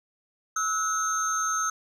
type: tone cluster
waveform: sine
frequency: 1297 / 1467 / 6350 Hz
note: E6 / F#6 / G8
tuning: -28 / -15 / +21 cents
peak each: -25 / -32 / -27 dBFS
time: 0.56-1.7 s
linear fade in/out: 5 ms
effects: tanh soft clip ceiling -20 dBFS + 10-bit